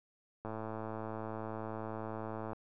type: click train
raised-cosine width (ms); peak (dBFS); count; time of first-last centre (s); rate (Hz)
1; -27; 230; 0.45-2.532; 110
effects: none